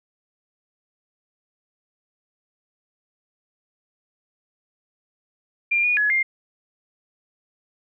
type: tone with pitch steps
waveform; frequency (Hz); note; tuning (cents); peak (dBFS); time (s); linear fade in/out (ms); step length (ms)
sine; 2392 / 2450 / 1691 / 2112; D7 / D#7 / G#6 / C7; +31 / -27 / +31 / +16; -17; 5.71-6.23; 10; 130
effects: none